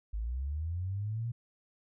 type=linear sweep; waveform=sine; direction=up; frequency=50.3 to 120 Hz; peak=-32 dBFS; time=0.13-1.32 s; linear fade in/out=10 ms; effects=none